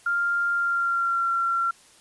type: tone with pitch glide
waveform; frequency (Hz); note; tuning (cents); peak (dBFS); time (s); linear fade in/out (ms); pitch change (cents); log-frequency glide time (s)
sine; 1396.9 to 1366.6; F6 to F6; 0 to -38; -21; 0.06-1.71; 5; -38; 0.52-1.28
effects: white hiss -54 dBFS RMS until 2 s + resampled to 24000 Hz